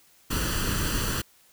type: noise with comb filter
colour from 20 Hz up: pink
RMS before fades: -27 dBFS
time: 0.3-1.22 s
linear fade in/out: 10 ms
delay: 0.67 ms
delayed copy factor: +0.7
effects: white hiss -59 dBFS RMS until 1.52 s